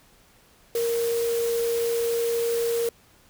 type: tone in noise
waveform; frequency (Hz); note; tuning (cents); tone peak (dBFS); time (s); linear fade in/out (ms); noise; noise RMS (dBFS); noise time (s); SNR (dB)
sine; 466.2; A#4; 0; -22; 0.75-2.89; 2; white; -35; 0.75-2.89; +10
effects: pink hiss -57 dBFS RMS until 3.29 s